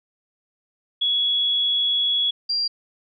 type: tone pair in turn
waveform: sine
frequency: 3363 / 4756 Hz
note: G#7 / D8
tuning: +21 / +21 cents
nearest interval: tritone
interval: 600 cents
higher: second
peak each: -18 / -20 dBFS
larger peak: first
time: 1.01-2.31 / 2.49-2.68 s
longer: first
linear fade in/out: 10 ms
effects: none